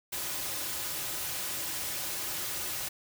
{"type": "noise with comb filter", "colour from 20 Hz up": "white", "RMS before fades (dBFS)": -35, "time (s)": [0.12, 2.89], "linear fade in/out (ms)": 10, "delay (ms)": 4.4, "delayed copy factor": -0.5, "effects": []}